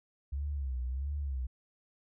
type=tone with vibrato; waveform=sine; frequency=67.2 Hz; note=C2; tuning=47 cents sharp; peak=-32 dBFS; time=0.32-1.47 s; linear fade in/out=10 ms; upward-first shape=sine; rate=1.5 Hz; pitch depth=140 cents each way; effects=none